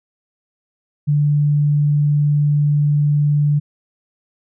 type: tone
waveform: sine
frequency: 146.83 Hz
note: D3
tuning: in tune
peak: -12 dBFS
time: 1.07-3.6 s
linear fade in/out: 20 ms
effects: none